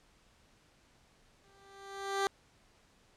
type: tone with exponential growth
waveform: 15% pulse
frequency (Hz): 393.5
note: G4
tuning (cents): +7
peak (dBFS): -21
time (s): 1.44-2.27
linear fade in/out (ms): 1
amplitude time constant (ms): 180
effects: pink hiss -66 dBFS RMS until 3.16 s + low-pass 8000 Hz 12 dB/octave